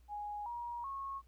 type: tone with pitch steps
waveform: sine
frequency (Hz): 829 / 952 / 1094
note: G#5 / A#5 / C#6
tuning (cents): -3 / +36 / -23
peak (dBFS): -39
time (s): 0.08-1.22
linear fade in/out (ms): 50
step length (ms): 380
effects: added 60 Hz sine -60 dBFS peak until 1.27 s + pink hiss -75 dBFS RMS until 1.27 s